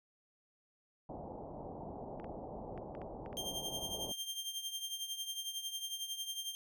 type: low-pass noise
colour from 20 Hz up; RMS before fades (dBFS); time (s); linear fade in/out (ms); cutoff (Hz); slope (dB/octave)
white; -46; 1.09-4.12; 2; 840; 48
type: clicks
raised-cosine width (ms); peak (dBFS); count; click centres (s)
0.5; -36; 7; 2.199 / 2.244 / 2.777 / 2.951 / 3.017 / 3.261 / 3.329
type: tone with tremolo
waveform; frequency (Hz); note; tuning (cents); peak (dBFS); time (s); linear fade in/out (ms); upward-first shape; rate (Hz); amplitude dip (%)
sawtooth; 3178; G7; +23; -33; 3.37-6.55; 0; triangle; 11; 75
effects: none